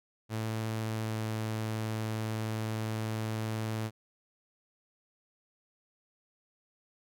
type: tone with pitch glide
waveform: sawtooth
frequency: 110.7 to 110.06 Hz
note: A2 to A2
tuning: +11 to +1 cents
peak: -28 dBFS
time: 0.29-3.91 s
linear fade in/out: 50 ms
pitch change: -10 cents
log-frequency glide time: 1.05-1.16 s
effects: none